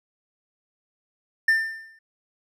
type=tone with exponential decay; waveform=triangle; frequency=1793 Hz; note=A6; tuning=32 cents sharp; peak=-12 dBFS; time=1.48-1.99 s; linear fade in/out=5 ms; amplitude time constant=110 ms; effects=none